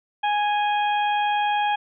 harmonic tone with a mistuned harmonic, 830 Hz, G#5, 1 cent flat, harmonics 1 / 2 / 3 / 4, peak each -20 / -30 / -32 / -33 dBFS, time 0.23-1.76 s, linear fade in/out 10 ms, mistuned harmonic 4, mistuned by -36 cents, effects none

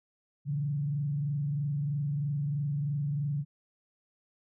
sine tone with frequency modulation, 144.4 Hz, D3, 29 cents flat, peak -28 dBFS, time 0.45-3.45 s, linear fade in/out 50 ms, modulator 23.1 Hz, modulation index 0.49, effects none

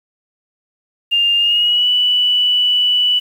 sine tone with pitch glide, 2805 to 2963 Hz, F7 to F#7, +7 to +2 cents, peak -11 dBFS, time 1.11-3.2 s, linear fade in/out 20 ms, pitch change +95 cents, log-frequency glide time 1.37-1.88 s, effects 7-bit

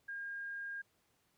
sine tone, 1616 Hz, G#6, 48 cents flat, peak -40 dBFS, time 0.08-0.82 s, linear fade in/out 10 ms, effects pink hiss -75 dBFS RMS until 1.37 s + high-pass 80 Hz 12 dB/octave

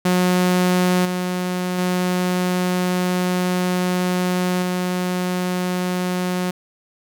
sawtooth tone with level steps, 181.1 Hz, F#3, 37 cents flat, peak -11 / -17 / -14 / -16 dBFS, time 0.05-6.51 s, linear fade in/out 5 ms, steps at 1.05 / 1.78 / 4.62 s, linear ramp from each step 5 ms, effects none

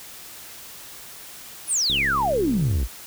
sine exponential sweep, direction down, 10548 to 49.29 Hz, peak -19 dBFS, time 1.67-2.88 s, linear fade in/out 50 ms
click train, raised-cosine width 3 ms, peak -21 dBFS, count 65, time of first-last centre 1.9-2.829 s, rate 68.9 Hz
effects white hiss -41 dBFS RMS until 3.06 s

